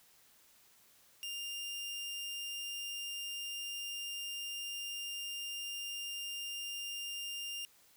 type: tone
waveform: sawtooth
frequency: 2801 Hz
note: F7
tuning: 4 cents sharp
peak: -36 dBFS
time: 1.23-7.65 s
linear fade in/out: 0 ms
effects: white hiss -65 dBFS RMS until 7.96 s